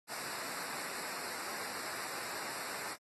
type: noise with comb filter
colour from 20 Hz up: pink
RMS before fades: -42 dBFS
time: 0.07-2.97 s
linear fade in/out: 50 ms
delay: 0.31 ms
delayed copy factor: -0.8
effects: high-pass 150 Hz 12 dB/octave + AAC 32 kbps